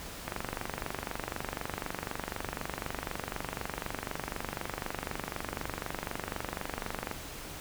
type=click train; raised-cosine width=0.5 ms; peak=-18 dBFS; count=165; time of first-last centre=0.28-7.113 s; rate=24 Hz; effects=pink hiss -43 dBFS RMS until 7.6 s